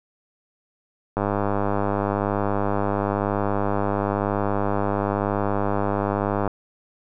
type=click train; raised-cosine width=1 ms; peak=-9 dBFS; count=537; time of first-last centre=1.17-6.477 s; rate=101 Hz; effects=none